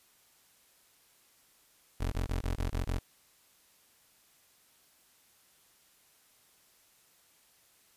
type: tone bursts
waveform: 25% pulse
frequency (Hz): 44.23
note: F1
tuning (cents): +23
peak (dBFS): -26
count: 7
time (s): 2-2.99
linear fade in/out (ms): 10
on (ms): 120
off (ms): 25
effects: white hiss -65 dBFS RMS until 7.96 s + resampled to 32000 Hz